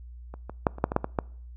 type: clicks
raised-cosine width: 1 ms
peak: -26 / -23 / -6 / -25 / -7 / -15 / -7 / -14 / -10 dBFS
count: 9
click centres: 0.34 / 0.496 / 0.668 / 0.784 / 0.841 / 0.919 / 0.964 / 1.044 / 1.188 s
effects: noise-tail reverb RT60 0.6 s tail -25 dB re dry + added 60 Hz sine -41 dBFS peak until 1.56 s